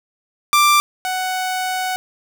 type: tone pair in turn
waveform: sawtooth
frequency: 1180 / 743.4 Hz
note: D6 / F#5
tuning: +8 / +8 cents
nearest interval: minor sixth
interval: 800 cents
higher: first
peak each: -7 / -16 dBFS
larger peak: first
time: 0.53-0.8 / 1.05-1.96 s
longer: second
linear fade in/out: 0 ms
effects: none